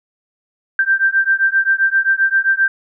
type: beating tone pair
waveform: sine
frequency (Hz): 1568 / 1575.6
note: G6 / G6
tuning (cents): 0 / +8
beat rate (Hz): 7.6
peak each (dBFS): -15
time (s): 0.79-2.68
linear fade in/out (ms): 2
effects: none